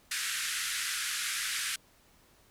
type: band-pass noise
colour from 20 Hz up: pink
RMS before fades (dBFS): -34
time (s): 0.11-1.76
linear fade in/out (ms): 5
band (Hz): 1400 to 12000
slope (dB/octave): 48
effects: pink hiss -63 dBFS RMS until 2.5 s